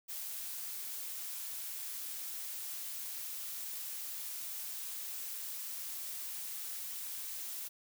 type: noise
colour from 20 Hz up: blue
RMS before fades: -42 dBFS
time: 0.08-7.69 s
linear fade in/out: 20 ms
effects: none